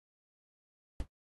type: noise with exponential decay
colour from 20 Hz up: brown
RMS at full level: -31 dBFS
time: 1-1.08 s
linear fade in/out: 1 ms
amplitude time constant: 16 ms
effects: AAC 32 kbps